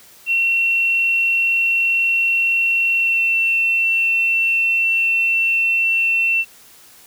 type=tone with pitch glide; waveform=sine; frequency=2721 to 2699 Hz; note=F7 to E7; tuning=-46 to +40 cents; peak=-14 dBFS; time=0.26-6.45 s; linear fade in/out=50 ms; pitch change=-14 cents; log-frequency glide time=2.95-3.23 s; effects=white hiss -46 dBFS RMS until 7.06 s